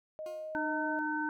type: tone with pitch glide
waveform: sine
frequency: 622.3 to 627.4 Hz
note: D#5 to D#5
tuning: 0 to +14 cents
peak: -38 dBFS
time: 0.19-0.99 s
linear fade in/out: 0 ms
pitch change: +14 cents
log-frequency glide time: 0.36-0.73 s
type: tone with exponential decay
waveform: 20% pulse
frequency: 355.1 Hz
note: F4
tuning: 29 cents sharp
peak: -40 dBFS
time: 0.26-0.67 s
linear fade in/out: 1 ms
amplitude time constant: 88 ms
type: harmonic tone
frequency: 304.3 Hz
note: D#4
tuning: 38 cents flat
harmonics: 1 / 3 / 5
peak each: -35 / -36 / -35 dBFS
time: 0.55-1.29 s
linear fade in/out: 0 ms
effects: none